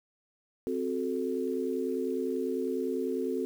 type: chord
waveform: sine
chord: F# diminished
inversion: second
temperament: equal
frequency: 261.6 / 370 / 440 Hz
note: C4 / F#4 / A4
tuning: 0 / 0 / 0 cents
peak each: -33 dBFS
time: 0.67-3.45 s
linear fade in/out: 0 ms
effects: 9-bit